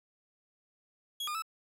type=tone with pitch steps; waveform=40% pulse; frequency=3323 / 1213 / 1309 Hz; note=G#7 / D#6 / E6; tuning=0 / -44 / -13 cents; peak=-33 dBFS; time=1.2-1.422 s; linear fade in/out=5 ms; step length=74 ms; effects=11-bit